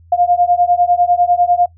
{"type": "beating tone pair", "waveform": "sine", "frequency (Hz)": [701, 711], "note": ["F5", "F5"], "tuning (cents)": [6, 31], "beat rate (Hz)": 10, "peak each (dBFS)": -13, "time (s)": [0.12, 1.66], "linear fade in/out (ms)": 5, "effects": ["noise-tail reverb RT60 0.1 s tail -19 dB re dry", "added 84 Hz sine -42 dBFS peak until 1.77 s"]}